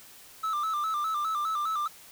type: tone with vibrato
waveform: triangle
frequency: 1244.5 Hz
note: D#6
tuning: in tune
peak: -25 dBFS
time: 0.43-1.88 s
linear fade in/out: 10 ms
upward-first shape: square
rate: 4.9 Hz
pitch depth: 78 cents each way
effects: white hiss -51 dBFS RMS until 2.11 s